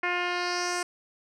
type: tone with low-pass filter sweep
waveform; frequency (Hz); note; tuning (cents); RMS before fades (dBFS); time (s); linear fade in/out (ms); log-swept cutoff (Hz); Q
10% pulse; 354.6; F4; +26; -29; 0.03-0.83; 5; 2200 to 8100; 2.7
effects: none